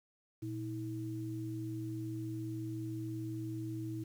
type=tone pair together; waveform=sine; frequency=118.1 / 321.4 Hz; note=A#2 / E4; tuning=+23 / -44 cents; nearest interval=octave + perfect fourth; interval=1733 cents; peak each=-40 / -40 dBFS; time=0.42-4.04 s; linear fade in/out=10 ms; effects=10-bit